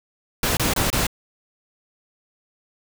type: noise bursts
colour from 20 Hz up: pink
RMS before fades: -21 dBFS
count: 4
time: 0.43-1.068 s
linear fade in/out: 2 ms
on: 140 ms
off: 26 ms
effects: none